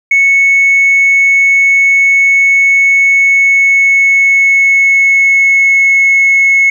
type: tone with pitch glide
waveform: sine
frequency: 2207 to 2189 Hz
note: C#7 to C#7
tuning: -8 to -22 cents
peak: -3 dBFS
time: 0.11-6.7 s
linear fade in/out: 5 ms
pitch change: -14 cents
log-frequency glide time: 3.14-6.04 s
effects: tanh soft clip ceiling -2 dBFS + 7-bit